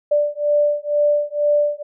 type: beating tone pair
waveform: sine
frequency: 587.3 / 589.4 Hz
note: D5 / D5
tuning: 0 / +6 cents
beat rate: 2.1 Hz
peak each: -18 dBFS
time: 0.11-1.83 s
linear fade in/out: 10 ms
effects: none